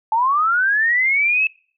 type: linear sweep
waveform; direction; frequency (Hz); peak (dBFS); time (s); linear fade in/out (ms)
sine; up; 860 to 2629; -14; 0.12-1.47; 2
effects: noise-tail reverb RT60 0.5 s tail -26 dB re dry